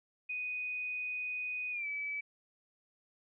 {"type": "tone with pitch glide", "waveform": "sine", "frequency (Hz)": [2489, 2296], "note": ["D#7", "D7"], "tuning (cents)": [0, -40], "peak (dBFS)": -35, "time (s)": [0.29, 2.21], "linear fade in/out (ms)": 10, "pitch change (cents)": -140, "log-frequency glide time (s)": [1.71, 1.87], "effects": []}